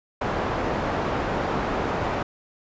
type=low-pass noise; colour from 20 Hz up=white; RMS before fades=-26 dBFS; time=0.21-2.23 s; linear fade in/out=5 ms; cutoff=920 Hz; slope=12 dB/octave; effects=resampled to 16000 Hz